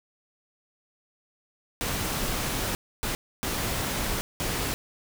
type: noise bursts at uneven times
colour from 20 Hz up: pink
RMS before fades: -29 dBFS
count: 4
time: 1.81-2.75 / 3.03-3.15 / 3.43-4.21 / 4.4-4.74 s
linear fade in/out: 0 ms
effects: none